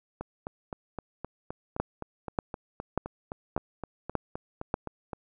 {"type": "two click trains", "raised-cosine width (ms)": 1, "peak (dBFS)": [-21, -12], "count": [20, 6], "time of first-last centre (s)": [[0.21, 5.132], [1.8, 4.741]], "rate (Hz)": [3.86, 1.7], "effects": []}